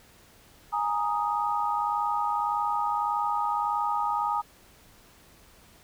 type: chord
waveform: sine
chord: Ab suspended second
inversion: none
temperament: equal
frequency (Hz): 830.6 / 932.3 / 1244.5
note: Ab5 / Bb5 / Eb6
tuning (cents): 0 / 0 / 0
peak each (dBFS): -29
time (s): 0.72-4.42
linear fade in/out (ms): 20
effects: pink hiss -56 dBFS RMS until 5.83 s